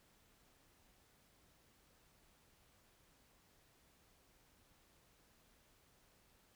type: silence
effects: pink hiss -71 dBFS RMS until 6.55 s